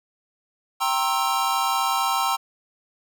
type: chord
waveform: square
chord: C dominant seventh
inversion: second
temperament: equal with one note detuned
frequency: 784 / 932.3 / 1063.6 / 1318.5 Hz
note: G5 / Bb5 / C6 / E6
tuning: 0 / 0 / +28 / 0 cents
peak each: -27 dBFS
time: 0.8-2.37 s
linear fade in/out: 20 ms
effects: none